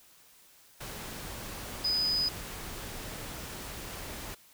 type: tone in noise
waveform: sine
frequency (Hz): 4991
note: D#8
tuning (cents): +5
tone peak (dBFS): -26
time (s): 1.84-2.29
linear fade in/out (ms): 10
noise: pink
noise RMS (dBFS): -41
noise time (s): 0.8-4.35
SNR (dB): +12
effects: white hiss -59 dBFS RMS until 4.53 s